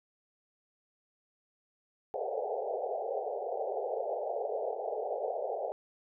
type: band-pass noise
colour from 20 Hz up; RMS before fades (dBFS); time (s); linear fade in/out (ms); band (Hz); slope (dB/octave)
pink; -35; 2.14-5.72; 0; 410 to 800; 96
effects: none